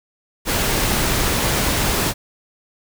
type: noise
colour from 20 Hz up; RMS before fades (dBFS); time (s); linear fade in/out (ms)
pink; -19; 0.45-2.14; 50
effects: none